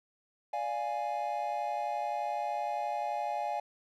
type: chord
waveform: triangle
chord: D diminished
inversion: none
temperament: equal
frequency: 587.3 / 698.5 / 830.6 Hz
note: D5 / F5 / Ab5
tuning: 0 / 0 / 0 cents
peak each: -37 / -34 / -32 dBFS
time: 0.53-3.6 s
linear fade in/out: 5 ms
effects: none